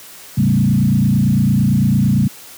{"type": "tone with frequency modulation", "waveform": "sine", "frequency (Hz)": 167.7, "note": "E3", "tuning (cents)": 30, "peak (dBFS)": -10, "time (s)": [0.37, 2.28], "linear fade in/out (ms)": 10, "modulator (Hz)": 28.9, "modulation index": 2.2, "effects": ["white hiss -38 dBFS RMS until 2.57 s", "high-pass 80 Hz 12 dB/octave"]}